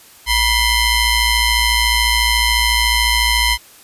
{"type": "ring-modulated tone", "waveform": "15% pulse", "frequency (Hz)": 1023, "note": "C6", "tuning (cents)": -39, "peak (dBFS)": -3, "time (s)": [0.26, 3.58], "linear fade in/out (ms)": 50, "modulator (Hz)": 1080, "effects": ["white hiss -44 dBFS RMS until 3.83 s", "resampled to 32000 Hz"]}